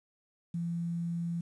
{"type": "tone with quantisation", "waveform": "sine", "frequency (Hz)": 170, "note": "F3", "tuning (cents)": -46, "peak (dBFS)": -31, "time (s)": [0.54, 1.41], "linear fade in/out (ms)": 5, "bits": 10, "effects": ["resampled to 24000 Hz"]}